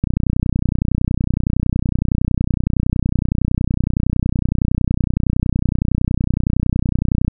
click train, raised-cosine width 5 ms, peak -4 dBFS, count 224, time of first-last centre 0.04-7.28 s, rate 30.8 Hz, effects none

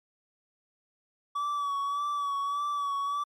triangle tone with vibrato, 1142 Hz, D6, 49 cents flat, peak -26 dBFS, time 1.35-3.24 s, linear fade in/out 10 ms, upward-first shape sine, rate 1.7 Hz, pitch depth 37 cents each way, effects MP3 96 kbps

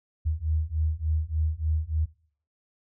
sine beating tone pair, 76.8 / 80.2 Hz, D#2 / E2, -22 / -47 cents, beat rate 3.4 Hz, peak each -27 dBFS, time 0.25-2.06 s, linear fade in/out 20 ms, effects noise-tail reverb RT60 0.5 s tail -20 dB re dry

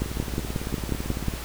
two click trains, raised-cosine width 3 ms, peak -12 / -18 dBFS, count 8 / 24, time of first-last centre 0.02-1.284 / 0.06-1.338 s, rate 5.54 / 18 Hz, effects added 60 Hz sine -34 dBFS peak until 1.44 s + pink hiss -37 dBFS RMS until 1.44 s

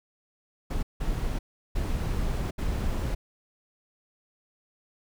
brown noise bursts at uneven times, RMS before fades -28 dBFS, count 4, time 0.7-0.83 / 1-1.39 / 1.75-2.51 / 2.58-3.15 s, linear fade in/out 10 ms, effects none

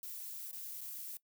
violet noise with dropouts, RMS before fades -45 dBFS, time 0.03-1.17 s, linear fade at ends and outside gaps 1 ms, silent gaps 0.513-0.529 / 0.809-0.813 s, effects noise-tail reverb RT60 0.1 s tail -20 dB re dry

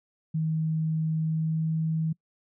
sine tone with pitch glide, 158.7 to 159.99 Hz, D#3 to D#3, +35 to +49 cents, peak -24 dBFS, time 0.34-2.13 s, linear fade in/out 10 ms, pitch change +14 cents, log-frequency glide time 1.16-1.75 s, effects noise-tail reverb RT60 0.1 s tail -25 dB re dry

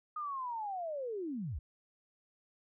sine linear sweep, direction down, 1245 to 51.91 Hz, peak -36 dBFS, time 0.16-1.59 s, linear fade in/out 5 ms, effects none

